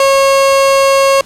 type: tone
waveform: 30% pulse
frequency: 546 Hz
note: C#5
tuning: 26 cents flat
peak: -4 dBFS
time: 0-1.21 s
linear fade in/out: 2 ms
effects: pink hiss -38 dBFS RMS until 1.25 s + low-pass 10000 Hz 12 dB/octave